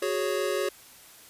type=chord; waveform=square; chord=F# suspended second; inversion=none; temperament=equal; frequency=370 / 415.3 / 554.4 Hz; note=F#4 / G#4 / C#5; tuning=0 / 0 / 0 cents; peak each=-31 dBFS; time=0.02-0.69 s; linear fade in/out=5 ms; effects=white hiss -51 dBFS RMS until 1.29 s + resampled to 32000 Hz